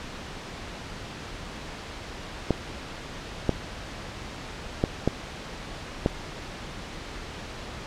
clicks, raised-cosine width 2 ms, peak -7 dBFS, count 5, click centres 2.507 / 3.493 / 4.839 / 5.076 / 6.061 s, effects pink hiss -38 dBFS RMS until 7.86 s + low-pass 5000 Hz 12 dB/octave

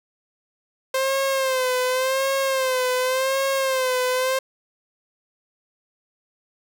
sawtooth tone with vibrato, 523.3 Hz, C5, in tune, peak -16 dBFS, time 0.94-4.39 s, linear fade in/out 5 ms, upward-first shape sine, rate 0.89 Hz, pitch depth 64 cents each way, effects none

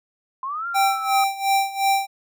sine linear two-way sweep, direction up then down, 1026 to 1396.9 to 1263 Hz, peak -25 dBFS, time 0.43-1.24 s, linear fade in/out 2 ms, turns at 0.67 s
square tone with tremolo, 784 Hz, G5, in tune, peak -16 dBFS, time 0.74-2.07 s, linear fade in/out 20 ms, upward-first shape sine, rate 2.8 Hz, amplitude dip 85%
effects none

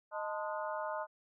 harmonic tone with a mistuned harmonic, 207.3 Hz, G#3, 3 cents flat, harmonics 3 / 4 / 5 / 6 / 7, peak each -39 / -41 / -43 / -45 / -46 dBFS, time 0.11-1.07 s, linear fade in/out 50 ms, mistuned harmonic 4, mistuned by +110 cents, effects none

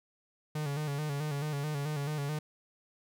45% pulse tone with vibrato, 146.83 Hz, D3, in tune, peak -32 dBFS, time 0.55-2.39 s, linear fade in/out 5 ms, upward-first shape square, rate 4.6 Hz, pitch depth 62 cents each way, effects none

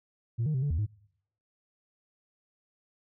sine tone with pitch steps, 116.2 / 153.8 / 130.3 / 144.2 / 79.3 / 105.3 Hz, A#2 / D#3 / C3 / D3 / D#2 / G#2, -5 / -20 / -7 / -31 / +33 / +24 cents, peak -24 dBFS, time 0.38-0.866 s, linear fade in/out 20 ms, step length 81 ms, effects noise-tail reverb RT60 0.7 s tail -26 dB re dry + tanh soft clip ceiling -24 dBFS

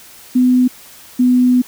sine tone pair in turn, 251.5 / 249.8 Hz, B3 / B3, +32 / +20 cents, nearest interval unison, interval 12 cents, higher first, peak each -8 dBFS, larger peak neither, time 0.35-0.68 / 1.19-1.62 s, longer second, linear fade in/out 10 ms, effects white hiss -40 dBFS RMS until 1.67 s

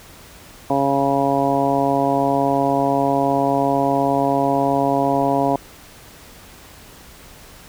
harmonic tone, 138.59 Hz, C#3, in tune, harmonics 1 / 2 / 3 / 4 / 5 / 6 / 7, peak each -28 / -21 / -25 / -23 / -20 / -26 / -24 dBFS, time 0.7-5.56 s, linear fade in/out 2 ms, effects pink hiss -43 dBFS RMS until 7.68 s

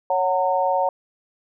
sine chord, F# major, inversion second, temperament equal with one note detuned, 554.4 / 740 / 914.7 Hz, C#5 / F#5 / A#5, 0 / 0 / -33 cents, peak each -22 dBFS, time 0.1-0.89 s, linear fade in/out 2 ms, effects none

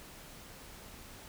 silence, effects pink hiss -51 dBFS RMS until 1.28 s

